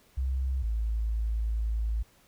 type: tone pair in turn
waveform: sine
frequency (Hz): 65.41 / 55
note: C2 / A1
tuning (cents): 0 / 0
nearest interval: minor third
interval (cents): 300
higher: first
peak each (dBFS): -26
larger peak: neither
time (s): 0.17-0.63 / 0.63-2.03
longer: second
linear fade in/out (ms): 10
effects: pink hiss -62 dBFS RMS until 2.27 s